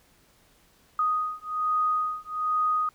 sine beating tone pair, 1244.5 / 1245.7 Hz, D#6 / D#6, 0 / +2 cents, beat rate 1.2 Hz, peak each -27 dBFS, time 0.99-2.89 s, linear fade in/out 2 ms, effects pink hiss -61 dBFS RMS until 2.94 s

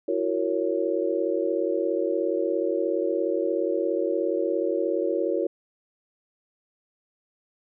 sine chord, F# dominant seventh, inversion third, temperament just, 333 / 370 / 462.5 / 555 Hz, E4 / F#4 / A#4 / C#5, +18 / 0 / -14 / +2 cents, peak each -28 dBFS, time 0.08-5.47 s, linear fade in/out 5 ms, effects none

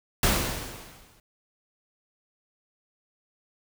pink noise with exponential decay, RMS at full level -20 dBFS, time 0.23-1.2 s, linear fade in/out 2 ms, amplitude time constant 210 ms, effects none

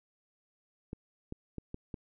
clicks, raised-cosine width 3 ms, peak -26 dBFS, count 5, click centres 0.931 / 1.324 / 1.583 / 1.744 / 1.942 s, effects none

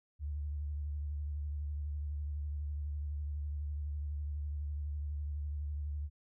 sine tone with vibrato, 73.42 Hz, D2, in tune, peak -35 dBFS, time 0.19-6.1 s, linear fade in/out 50 ms, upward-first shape triangle, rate 12 Hz, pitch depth 57 cents each way, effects none

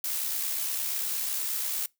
blue noise with amplitude modulation, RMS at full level -29 dBFS, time 0.04-1.86 s, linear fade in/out 2 ms, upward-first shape sine, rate 68.5 Hz, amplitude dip 35%, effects noise-tail reverb RT60 0.2 s tail -24 dB re dry

